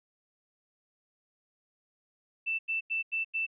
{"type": "tone bursts", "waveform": "sine", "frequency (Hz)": 2661, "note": "E7", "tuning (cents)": 16, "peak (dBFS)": -28, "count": 5, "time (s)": [2.46, 3.466], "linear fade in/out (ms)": 20, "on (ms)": 130, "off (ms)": 89, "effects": []}